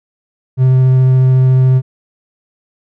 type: tone with vibrato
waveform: triangle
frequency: 129.6 Hz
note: C3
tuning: 16 cents flat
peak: -4 dBFS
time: 0.57-1.82 s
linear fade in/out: 50 ms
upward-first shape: triangle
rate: 14 Hz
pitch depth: 10 cents each way
effects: none